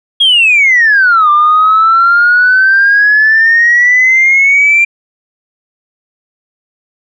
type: exponential two-way sweep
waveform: sine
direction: down then up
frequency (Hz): 3322 to 1184 to 2380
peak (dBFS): -3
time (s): 0.2-4.85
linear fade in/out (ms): 10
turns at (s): 1.3
effects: tanh soft clip ceiling 0 dBFS